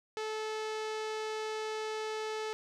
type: tone with low-pass filter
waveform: sawtooth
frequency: 434.5 Hz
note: A4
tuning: 22 cents flat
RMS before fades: -37 dBFS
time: 0.17-2.53 s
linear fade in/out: 0 ms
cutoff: 5600 Hz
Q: 0.98
effects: 12-bit